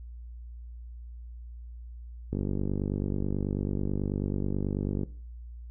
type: click train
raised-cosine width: 3 ms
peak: -17 dBFS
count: 134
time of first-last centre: 2.33-5.033 s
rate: 49.2 Hz
effects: noise-tail reverb RT60 0.4 s tail -17 dB re dry + added 59 Hz sine -40 dBFS peak until 5.7 s